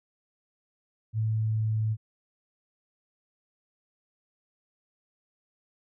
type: tone with pitch glide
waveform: sine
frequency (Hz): 110 to 109.3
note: A2 to A2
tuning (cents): 0 to -11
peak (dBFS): -24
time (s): 1.13-1.97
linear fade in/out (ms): 50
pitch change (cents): -11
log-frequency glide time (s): 1.26-1.78
effects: none